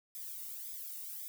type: noise with flanger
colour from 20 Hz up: violet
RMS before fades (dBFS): -44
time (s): 0.15-1.28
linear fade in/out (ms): 0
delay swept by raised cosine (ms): 0.69 to 1.24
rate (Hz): 1.8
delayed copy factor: -0.95
effects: none